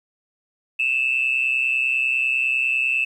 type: tone with amplitude modulation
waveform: sine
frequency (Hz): 2637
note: E7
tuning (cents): 0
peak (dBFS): -14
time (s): 0.79-3.05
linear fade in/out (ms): 10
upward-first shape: sine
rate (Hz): 130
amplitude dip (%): 75
effects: tanh soft clip ceiling -11 dBFS + 9-bit